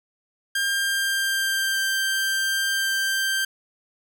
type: tone with pitch glide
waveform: sawtooth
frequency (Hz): 1600 to 1575.2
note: G6 to G6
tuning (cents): +35 to +8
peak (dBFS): -18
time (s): 0.55-3.45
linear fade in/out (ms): 5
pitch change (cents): -27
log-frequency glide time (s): 0.66-1.8
effects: none